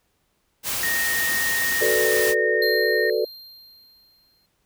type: noise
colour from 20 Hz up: white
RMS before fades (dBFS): -26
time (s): 0.63-2.35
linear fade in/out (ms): 50
type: tone with pitch glide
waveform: sine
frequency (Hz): 1856 to 1841.1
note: A#6 to A#6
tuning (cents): -8 to -22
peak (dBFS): -22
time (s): 0.83-3.1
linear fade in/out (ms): 2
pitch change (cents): -14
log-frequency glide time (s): 1.95-2.09
type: chord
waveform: sine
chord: B minor seventh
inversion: second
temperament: equal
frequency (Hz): 370 / 440 / 493.9 / 587.3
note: F#4 / A4 / B4 / D5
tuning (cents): 0 / 0 / 0 / 0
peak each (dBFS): -26 / -22 / -26 / -27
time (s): 1.81-3.25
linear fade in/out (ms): 5
type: tone with exponential decay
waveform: square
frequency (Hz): 4186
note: C8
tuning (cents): 0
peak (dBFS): -24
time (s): 2.62-4.46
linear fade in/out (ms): 2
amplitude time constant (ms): 400
effects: pink hiss -69 dBFS RMS until 4.65 s